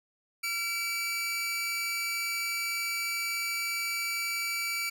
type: tone pair together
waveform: sawtooth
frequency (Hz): 1371.8 / 2307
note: F6 / D7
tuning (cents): -31 / -31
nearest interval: major sixth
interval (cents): 900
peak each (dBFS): -36 / -27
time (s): 0.43-4.9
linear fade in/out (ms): 10
effects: none